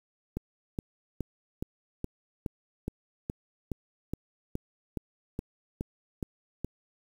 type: click train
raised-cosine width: 3 ms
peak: -19 dBFS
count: 16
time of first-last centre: 0.37-6.646 s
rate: 2.39 Hz
effects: 8-bit